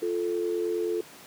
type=tone pair together; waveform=sine; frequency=349.2 / 438.7 Hz; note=F4 / A4; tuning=0 / -5 cents; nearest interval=major third; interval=395 cents; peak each=-28 dBFS; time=0.02-1.01 s; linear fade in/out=5 ms; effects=pink hiss -48 dBFS RMS until 1.26 s + high-pass 200 Hz 12 dB/octave